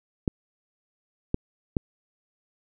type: clicks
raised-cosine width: 3 ms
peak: -10 dBFS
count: 3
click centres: 0.278 / 1.344 / 1.768 s
effects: none